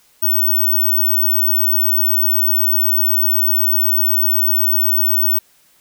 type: tone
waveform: sine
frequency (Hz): 15804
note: B9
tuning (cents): 0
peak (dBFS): -12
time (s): 0.22-5.39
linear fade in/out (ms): 10
effects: white hiss -54 dBFS RMS until 5.8 s